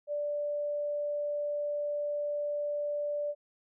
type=tone; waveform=sine; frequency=586 Hz; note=D5; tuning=4 cents flat; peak=-30 dBFS; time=0.07-3.35 s; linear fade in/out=50 ms; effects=none